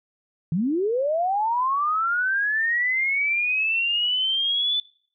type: linear sweep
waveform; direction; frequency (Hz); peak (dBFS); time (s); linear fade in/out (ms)
sine; up; 148.9 to 3510; -20; 0.52-4.8; 2
effects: noise-tail reverb RT60 0.5 s tail -22 dB re dry